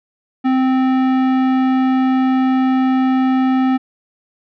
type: tone with tanh clipping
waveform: sine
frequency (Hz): 260.4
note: C4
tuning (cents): -8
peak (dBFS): -14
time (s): 0.44-3.78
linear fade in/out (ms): 20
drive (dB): 16
effects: none